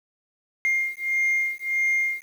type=beating tone pair; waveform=sine; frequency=2117 / 2118.6 Hz; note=C7 / C7; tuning=+20 / +21 cents; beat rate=1.6 Hz; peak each=-23 dBFS; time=0.65-2.22 s; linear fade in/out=0 ms; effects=tanh soft clip ceiling -17 dBFS + 8-bit